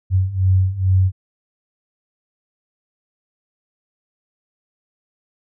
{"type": "beating tone pair", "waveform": "sine", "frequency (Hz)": [92.5, 94.8], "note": ["F#2", "F#2"], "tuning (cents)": [0, 43], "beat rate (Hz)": 2.3, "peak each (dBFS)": [-18, -15], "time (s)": [0.1, 1.12], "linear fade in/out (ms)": 50, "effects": []}